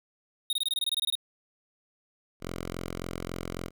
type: tone bursts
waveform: square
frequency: 3729 Hz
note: A#7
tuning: in tune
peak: -26 dBFS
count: 13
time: 0.5-1.153 s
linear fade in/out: 2 ms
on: 29 ms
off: 23 ms
type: tone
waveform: 5% pulse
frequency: 43.65 Hz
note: F1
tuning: in tune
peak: -23 dBFS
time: 2.4-3.71 s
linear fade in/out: 50 ms
effects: none